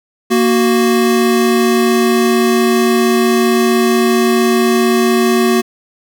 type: tone pair together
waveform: square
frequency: 233.6 / 370.8 Hz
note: A#3 / F#4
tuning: +4 / +4 cents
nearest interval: minor sixth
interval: 800 cents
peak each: -13 dBFS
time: 0.3-5.62 s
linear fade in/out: 20 ms
effects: none